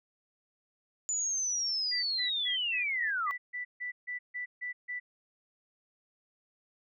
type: linear sweep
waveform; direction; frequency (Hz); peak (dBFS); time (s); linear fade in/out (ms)
sine; down; 7040 to 1108; -29; 1.09-3.31; 0
type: tone bursts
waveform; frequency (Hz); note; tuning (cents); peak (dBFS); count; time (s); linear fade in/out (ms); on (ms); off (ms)
sine; 1975.5; B6; 0; -34; 12; 1.91-5; 20; 120; 150
effects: none